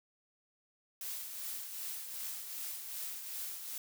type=noise with tremolo; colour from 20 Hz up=blue; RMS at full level=-40 dBFS; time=1.01-3.78 s; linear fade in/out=2 ms; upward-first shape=triangle; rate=2.6 Hz; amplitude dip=50%; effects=none